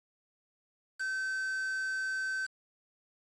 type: tone with quantisation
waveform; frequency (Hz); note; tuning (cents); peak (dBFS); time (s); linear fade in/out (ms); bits
triangle; 1539; G6; -32; -30; 0.99-2.47; 20; 7
effects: resampled to 22050 Hz